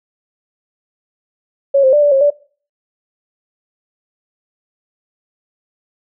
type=tone with pitch steps; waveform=sine; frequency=554 / 525 / 590 / 582 / 541 / 581 Hz; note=C#5 / C5 / D5 / D5 / C#5 / D5; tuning=-1 / +6 / +8 / -16 / -42 / -19 cents; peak=-7 dBFS; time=1.74-2.304 s; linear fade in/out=10 ms; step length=94 ms; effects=noise-tail reverb RT60 0.4 s tail -19 dB re dry